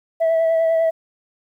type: tone with vibrato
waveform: sine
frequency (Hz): 654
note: E5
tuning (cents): -14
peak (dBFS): -12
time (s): 0.2-0.91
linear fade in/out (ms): 20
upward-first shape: sine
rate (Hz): 10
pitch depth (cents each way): 19
effects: tanh soft clip ceiling -13 dBFS + 9-bit